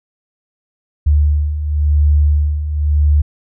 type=beating tone pair; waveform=sine; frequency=73.4 / 74.34 Hz; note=D2 / D2; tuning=0 / +22 cents; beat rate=0.94 Hz; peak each=-17 / -11 dBFS; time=1.06-3.22 s; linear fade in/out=10 ms; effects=none